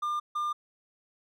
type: tone pair in turn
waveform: triangle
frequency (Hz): 1200 / 1200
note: D6 / D6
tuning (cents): +37 / +37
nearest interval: unison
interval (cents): 0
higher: neither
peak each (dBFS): -26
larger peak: neither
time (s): 0.02-0.2 / 0.35-0.53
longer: neither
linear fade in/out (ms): 10
effects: none